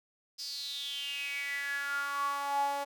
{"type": "tone with high-pass filter sweep", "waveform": "sawtooth", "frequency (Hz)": 282, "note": "C#4", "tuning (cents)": 30, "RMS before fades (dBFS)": -35, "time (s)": [0.38, 2.85], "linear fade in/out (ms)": 20, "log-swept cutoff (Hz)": [5000, 690], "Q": 9.3, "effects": []}